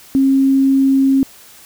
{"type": "tone", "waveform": "sine", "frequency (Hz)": 269.9, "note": "C#4", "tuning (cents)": -46, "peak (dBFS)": -9, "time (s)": [0.15, 1.23], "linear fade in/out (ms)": 0, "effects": ["white hiss -42 dBFS RMS until 1.65 s"]}